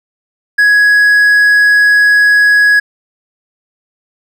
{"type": "tone", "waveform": "triangle", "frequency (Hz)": 1670, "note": "G#6", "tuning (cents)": 9, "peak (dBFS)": -3, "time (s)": [0.58, 2.8], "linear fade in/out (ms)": 10, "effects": []}